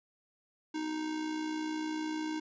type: tone with amplitude modulation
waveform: square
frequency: 311.1 Hz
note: D#4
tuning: in tune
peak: -32 dBFS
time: 0.74-2.4 s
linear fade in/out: 10 ms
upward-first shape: sine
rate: 60 Hz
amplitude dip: 50%
effects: resampled to 16000 Hz